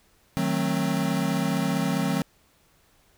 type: chord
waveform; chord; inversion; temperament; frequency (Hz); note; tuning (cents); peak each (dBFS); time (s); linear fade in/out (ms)
square; D# diminished seventh; none; equal with one note detuned; 155.56 / 185 / 220 / 265; D#3 / F#3 / A3 / C4; 0 / 0 / 0 / +22; -30 / -28 / -31 / -29; 0.37-2.22; 0
effects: pink hiss -62 dBFS RMS until 3.17 s